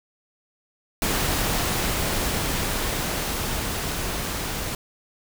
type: noise with level ramp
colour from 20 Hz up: pink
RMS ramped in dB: -23 to -29 dBFS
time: 1.02-4.75 s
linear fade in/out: 2 ms
effects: none